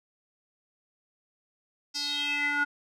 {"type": "tone with band-pass filter sweep", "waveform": "square", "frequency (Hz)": 289.6, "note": "D4", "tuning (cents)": -24, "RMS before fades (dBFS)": -29, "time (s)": [1.94, 2.65], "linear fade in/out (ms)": 20, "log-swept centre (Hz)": [5300, 1400], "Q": 5.8, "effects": []}